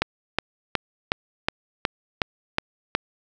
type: click train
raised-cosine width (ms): 0.3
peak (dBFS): -4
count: 9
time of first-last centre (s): 0.02-2.95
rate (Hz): 2.73
effects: none